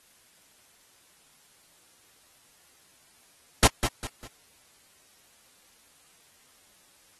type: noise with echo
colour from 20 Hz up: pink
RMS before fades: -17 dBFS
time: 3.63-3.67 s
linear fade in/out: 0 ms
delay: 200 ms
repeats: 3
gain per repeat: -9 dB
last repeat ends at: 4.27 s
effects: white hiss -60 dBFS RMS until 7.19 s + AAC 32 kbps